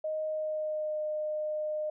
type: tone with pitch glide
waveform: sine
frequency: 622.3 to 610.9 Hz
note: D#5 to D#5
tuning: 0 to -32 cents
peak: -30 dBFS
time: 0.04-1.9 s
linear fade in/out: 5 ms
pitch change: -32 cents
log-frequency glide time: 0.25-1.01 s
effects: none